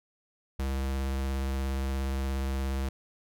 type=tone with vibrato; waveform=square; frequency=67.1 Hz; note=C2; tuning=44 cents sharp; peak=-29 dBFS; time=0.59-2.89 s; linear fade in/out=5 ms; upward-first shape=triangle; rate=17 Hz; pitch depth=20 cents each way; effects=none